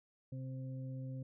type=harmonic tone; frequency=130.81 Hz; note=C3; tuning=in tune; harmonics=1 / 2 / 4; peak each=-41 / -49 / -55 dBFS; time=0.32-1.23 s; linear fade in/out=5 ms; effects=none